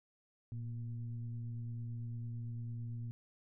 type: tone with frequency modulation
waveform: sine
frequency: 116.54 Hz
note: A#2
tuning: in tune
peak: -39 dBFS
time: 0.52-3.11 s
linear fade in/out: 0 ms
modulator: 121 Hz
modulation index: 0.46
effects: none